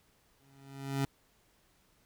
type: tone with exponential growth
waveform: 25% pulse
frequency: 137.1 Hz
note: C#3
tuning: 19 cents flat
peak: -24 dBFS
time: 0.4-1.05 s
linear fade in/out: 2 ms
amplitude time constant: 140 ms
effects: pink hiss -69 dBFS RMS until 2.05 s